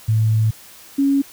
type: tone pair in turn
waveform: sine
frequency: 110 / 277.2 Hz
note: A2 / C#4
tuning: 0 / 0 cents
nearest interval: octave + major third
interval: 1600 cents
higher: second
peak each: -13 dBFS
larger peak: neither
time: 0.08-0.51 / 0.98-1.22 s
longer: first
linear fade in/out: 10 ms
effects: white hiss -43 dBFS RMS until 1.32 s